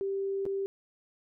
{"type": "tone with dropouts", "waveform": "sine", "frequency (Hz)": 391.8, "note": "G4", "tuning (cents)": -1, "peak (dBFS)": -29, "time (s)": [0.01, 0.66], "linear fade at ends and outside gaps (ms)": 0, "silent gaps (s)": [0.454, 0.463], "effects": []}